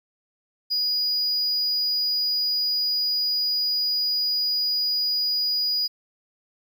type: tone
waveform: triangle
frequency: 4910 Hz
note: D#8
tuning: 24 cents flat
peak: -20 dBFS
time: 0.7-5.88 s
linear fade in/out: 20 ms
effects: 10-bit